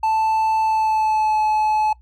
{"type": "tone with pitch glide", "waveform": "triangle", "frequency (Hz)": [880, 858.9], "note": ["A5", "A5"], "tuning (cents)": [0, -42], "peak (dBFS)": -14, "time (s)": [0.03, 1.93], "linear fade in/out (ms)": 5, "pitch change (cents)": -42, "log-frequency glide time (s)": [0.62, 1.41], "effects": ["noise-tail reverb RT60 0.1 s tail -21 dB re dry", "added 60 Hz sine -46 dBFS peak until 2.01 s"]}